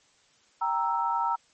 sine chord, E diminished, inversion first, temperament equal, 784 / 932.3 / 1318.5 Hz, G5 / Bb5 / E6, 0 / 0 / 0 cents, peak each -32 / -26 / -30 dBFS, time 0.61-1.36 s, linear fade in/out 10 ms, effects white hiss -63 dBFS RMS until 1.53 s + MP3 32 kbps

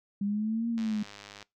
sine exponential two-way sweep, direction up then down, 198.9 to 234.5 to 208.1 Hz, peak -27 dBFS, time 0.21-1.03 s, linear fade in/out 5 ms, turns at 0.69 s
click train, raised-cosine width 0.2 ms, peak -28 dBFS, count 67, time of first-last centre 0.78-1.427 s, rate 102 Hz
effects noise-tail reverb RT60 0.2 s tail -22 dB re dry

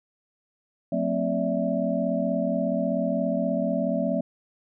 sine tone cluster, 183.1 / 227.5 / 264.1 / 578 / 653 Hz, F#3 / A#3 / C4 / D5 / E5, -18 / -42 / +16 / -28 / -17 cents, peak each -29 dBFS, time 0.92-4.21 s, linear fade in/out 5 ms, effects none

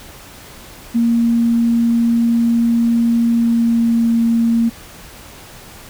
sine tone with pitch glide, 233.1 to 230.8 Hz, A#3 to A#3, 0 to -17 cents, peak -11 dBFS, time 0.94-4.7 s, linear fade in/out 20 ms, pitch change -17 cents, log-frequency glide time 3.26-4.14 s, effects pink hiss -38 dBFS RMS until 5.89 s

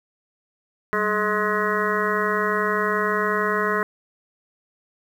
harmonic tone with a mistuned harmonic, 211.3 Hz, G#3, 30 cents sharp, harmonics 1 / 2 / 3 / 5 / 6 / 7 / 8 / 9, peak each -30 / -25 / -31 / -26 / -28 / -29 / -31 / -28 dBFS, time 0.93-3.83 s, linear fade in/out 0 ms, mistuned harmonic 1, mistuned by -140 cents, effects 8-bit

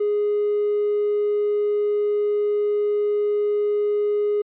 triangle tone, 415 Hz, G#4, 1 cent flat, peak -15 dBFS, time 0-4.42 s, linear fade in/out 10 ms, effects tanh soft clip ceiling -15 dBFS + resampled to 8000 Hz

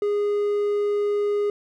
triangle tone, 411.7 Hz, G#4, 15 cents flat, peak -18 dBFS, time 0.02-1.5 s, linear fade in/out 2 ms, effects none

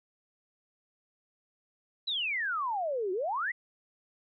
sine exponential two-way sweep, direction down then up, 4042 to 354.6 to 2077 Hz, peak -29 dBFS, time 2.07-3.52 s, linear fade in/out 10 ms, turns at 3.12 s, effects none

